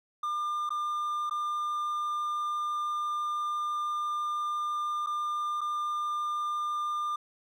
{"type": "tone with dropouts", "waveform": "triangle", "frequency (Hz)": 1201, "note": "D6", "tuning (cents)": 38, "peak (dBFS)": -27, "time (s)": [0.23, 7.16], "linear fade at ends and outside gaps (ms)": 5, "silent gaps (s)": [[0.693, 0.704], [1.297, 1.309], [5.063, 5.069], [5.609, 5.613]], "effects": []}